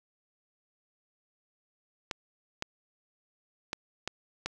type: clicks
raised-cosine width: 0.2 ms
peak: -15 dBFS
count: 5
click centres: 2.112 / 2.624 / 3.731 / 4.076 / 4.46 s
effects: none